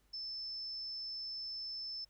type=tone; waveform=sine; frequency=5274 Hz; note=E8; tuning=in tune; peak=-40 dBFS; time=0.13-2.05 s; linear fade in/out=10 ms; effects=added 50 Hz sine -70 dBFS peak until 2.09 s + pink hiss -75 dBFS RMS until 2.09 s